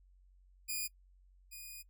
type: tone pair in turn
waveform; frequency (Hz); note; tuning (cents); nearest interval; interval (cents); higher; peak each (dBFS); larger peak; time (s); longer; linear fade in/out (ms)
5% pulse; 2449 / 2465; D#7 / D#7; -28 / -17; unison; 11; second; -26 / -37; first; 0.68-0.88 / 1.51-1.83; second; 20
effects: noise-tail reverb RT60 0.1 s tail -23 dB re dry + added 46 Hz sine -61 dBFS peak until 1.89 s